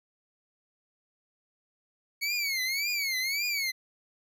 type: tone with vibrato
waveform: 25% pulse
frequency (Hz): 2217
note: C#7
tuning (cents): 0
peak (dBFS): -24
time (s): 2.21-3.72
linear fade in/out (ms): 20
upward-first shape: triangle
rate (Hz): 1.8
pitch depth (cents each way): 180
effects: none